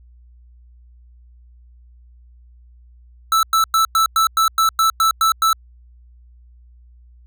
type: tone bursts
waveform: square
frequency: 1318.5 Hz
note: E6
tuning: in tune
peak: -13 dBFS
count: 11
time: 3.32-5.53 s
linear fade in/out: 2 ms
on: 110 ms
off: 100 ms
effects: added 60 Hz sine -44 dBFS peak until 7.26 s